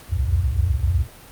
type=tone cluster; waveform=sine; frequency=62.3 / 70.1 / 86.2 / 89.8 / 115.4 Hz; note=B1 / C#2 / F2 / F2 / A#2; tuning=+16 / +20 / -22 / +49 / -17 cents; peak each=-24 / -22 / -24 / -23 / -29 dBFS; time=0.09-1.08 s; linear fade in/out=50 ms; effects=pink hiss -44 dBFS RMS until 1.31 s + Opus 48 kbps